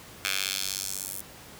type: tone with high-pass filter sweep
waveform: 10% pulse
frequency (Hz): 96.4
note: G2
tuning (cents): -28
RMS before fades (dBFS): -32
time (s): 0.25-1.21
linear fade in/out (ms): 0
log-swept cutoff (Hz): 2200 to 11000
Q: 1.2
effects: pink hiss -47 dBFS RMS until 1.59 s + high-pass 60 Hz 12 dB/octave